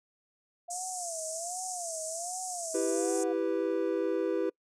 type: tone with vibrato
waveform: sine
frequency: 687 Hz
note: F5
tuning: 29 cents flat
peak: -38 dBFS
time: 0.68-3.33 s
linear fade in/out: 10 ms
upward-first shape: sine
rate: 1.3 Hz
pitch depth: 140 cents each way
type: band-pass noise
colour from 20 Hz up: white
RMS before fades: -39 dBFS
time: 0.7-3.24 s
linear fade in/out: 10 ms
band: 5900 to 9100 Hz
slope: 48 dB/octave
type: chord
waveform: triangle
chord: E minor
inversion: none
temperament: equal with one note detuned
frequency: 329.6 / 392 / 495.3 Hz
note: E4 / G4 / B4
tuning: 0 / 0 / +5 cents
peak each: -30 dBFS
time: 2.74-4.5 s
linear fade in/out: 10 ms
effects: noise-tail reverb RT60 0.1 s tail -26 dB re dry